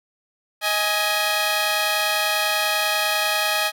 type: tone pair together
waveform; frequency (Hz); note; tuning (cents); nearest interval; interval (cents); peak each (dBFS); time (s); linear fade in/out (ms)
10% pulse; 630.5 / 830.6; D#5 / G#5; +23 / 0; perfect fourth; 477; -14; 0.61-3.72; 50
effects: none